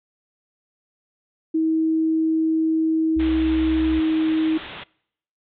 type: tone with pitch glide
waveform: sine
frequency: 320 to 317.1 Hz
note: D#4 to D#4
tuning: +49 to +33 cents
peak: -17 dBFS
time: 1.54-4.58 s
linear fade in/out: 10 ms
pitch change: -16 cents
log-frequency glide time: 3.2-4.21 s
type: tone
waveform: sine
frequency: 65.41 Hz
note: C2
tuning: in tune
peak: -27 dBFS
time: 3.16-4 s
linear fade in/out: 10 ms
type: low-pass noise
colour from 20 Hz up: white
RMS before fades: -37 dBFS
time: 3.19-4.84 s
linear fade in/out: 10 ms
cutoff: 3700 Hz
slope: 96 dB/octave
effects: noise-tail reverb RT60 0.7 s tail -24 dB re dry